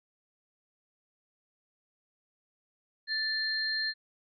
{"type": "tone pair together", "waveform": "sine", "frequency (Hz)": [1760, 4186], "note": ["A6", "C8"], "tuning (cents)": [0, 0], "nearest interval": "octave + minor third", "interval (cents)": 1500, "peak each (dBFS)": [-32, -31], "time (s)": [3.07, 3.94], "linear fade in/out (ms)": 50, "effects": []}